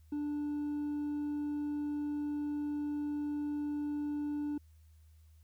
sine tone with hard clipping, 293.7 Hz, D4, in tune, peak -34 dBFS, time 0.12-4.58 s, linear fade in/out 5 ms, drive 2 dB, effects added 78 Hz sine -57 dBFS peak until 5.43 s + white hiss -75 dBFS RMS until 5.43 s

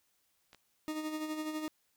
clicks, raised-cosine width 0.2 ms, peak -37 dBFS, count 2, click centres 0.531 / 0.547 s
40% pulse tone with tremolo, 309.4 Hz, D#4, 10 cents flat, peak -33 dBFS, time 0.88-1.68 s, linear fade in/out 0 ms, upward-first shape sine, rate 12 Hz, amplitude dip 50%
effects white hiss -75 dBFS RMS until 1.96 s

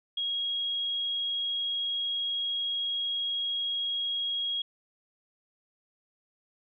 sine tone, 3291 Hz, G#7, 16 cents flat, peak -28 dBFS, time 0.17-4.62 s, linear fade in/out 5 ms, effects none

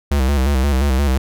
square tone with vibrato, 68.1 Hz, C#2, 30 cents flat, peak -14 dBFS, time 0.11-1.18 s, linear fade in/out 5 ms, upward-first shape square, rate 5.7 Hz, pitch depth 82 cents each way, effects none

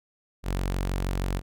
sawtooth tone, 46.25 Hz, F#1, in tune, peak -22 dBFS, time 0.43-1.42 s, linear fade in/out 50 ms, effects none

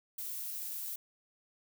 violet noise, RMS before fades -40 dBFS, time 0.18-0.96 s, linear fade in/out 5 ms, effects none

